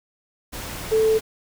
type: tone in noise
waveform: sine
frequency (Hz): 440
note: A4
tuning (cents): 0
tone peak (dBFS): -15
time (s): 0.91-1.19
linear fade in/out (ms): 20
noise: pink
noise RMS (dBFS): -33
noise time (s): 0.52-1.21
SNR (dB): +15
effects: none